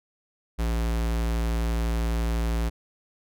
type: tone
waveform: square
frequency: 57 Hz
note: A#1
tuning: 38 cents flat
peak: -24 dBFS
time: 0.58-2.7 s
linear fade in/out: 20 ms
effects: none